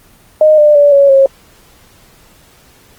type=tone with pitch steps; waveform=sine; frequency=617 / 597.4 / 578.3 / 559.9 / 542.1 Hz; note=D#5 / D5 / D5 / C#5 / C#5; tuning=-15 / +29 / -27 / +17 / -39 cents; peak=-3 dBFS; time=0.41-1.26 s; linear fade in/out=2 ms; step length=170 ms; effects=pink hiss -45 dBFS RMS until 2.98 s + Opus 24 kbps